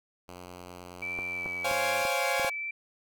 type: tone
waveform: 5% pulse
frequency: 89.4 Hz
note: F2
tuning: 41 cents sharp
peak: -32 dBFS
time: 0.28-2.03 s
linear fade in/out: 10 ms
type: tone with vibrato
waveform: sine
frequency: 2316 Hz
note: D7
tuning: 25 cents flat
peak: -32 dBFS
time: 1.02-2.71 s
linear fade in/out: 5 ms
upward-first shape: sine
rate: 1.3 Hz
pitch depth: 19 cents each way
type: clicks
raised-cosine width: 1 ms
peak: -23 dBFS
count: 6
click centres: 1.189 / 1.46 / 1.713 / 2.052 / 2.397 / 2.447 s
type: chord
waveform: sawtooth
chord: Db major seventh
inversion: third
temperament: equal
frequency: 523.3 / 554.4 / 698.5 / 830.6 Hz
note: C5 / Db5 / F5 / Ab5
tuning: 0 / 0 / 0 / 0 cents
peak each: -29 dBFS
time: 1.64-2.5 s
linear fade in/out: 10 ms
effects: none